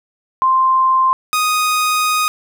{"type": "tone pair in turn", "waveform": ["sine", "sawtooth"], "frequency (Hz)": [1046.5, 1244.5], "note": ["C6", "D#6"], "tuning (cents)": [0, 0], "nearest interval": "minor third", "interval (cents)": 300, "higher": "second", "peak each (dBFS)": -10, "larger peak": "neither", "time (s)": [[0.42, 1.13], [1.33, 2.28]], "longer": "second", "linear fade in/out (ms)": 0, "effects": []}